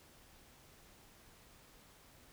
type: silence
effects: pink hiss -62 dBFS RMS until 2.32 s